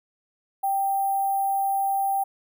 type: tone with sample-and-hold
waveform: sine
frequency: 786 Hz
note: G5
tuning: 4 cents sharp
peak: -21 dBFS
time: 0.63-2.24 s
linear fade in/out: 10 ms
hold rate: 11025 Hz
effects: none